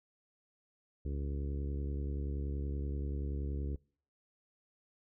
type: harmonic tone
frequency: 70.5 Hz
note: C#2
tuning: 30 cents sharp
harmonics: 1 / 2 / 3 / 4 / 5 / 6 / 7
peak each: -35 / -43 / -49 / -47 / -49 / -50 / -56 dBFS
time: 1.05-3.76 s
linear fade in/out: 5 ms
effects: noise-tail reverb RT60 0.5 s tail -25 dB re dry